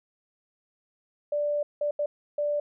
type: tone bursts at uneven times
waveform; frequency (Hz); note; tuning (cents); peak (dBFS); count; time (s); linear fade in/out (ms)
sine; 587.3; D5; 0; -24; 4; 1.32-1.63 / 1.81-1.91 / 1.99-2.06 / 2.38-2.6; 5
effects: none